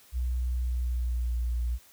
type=tone with pitch glide; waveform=sine; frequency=61.74 to 59.53 Hz; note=B1 to A#1; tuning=0 to +37 cents; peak=-26 dBFS; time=0.12-1.79 s; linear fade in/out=50 ms; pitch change=-63 cents; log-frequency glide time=0.6-1.42 s; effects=white hiss -57 dBFS RMS until 1.92 s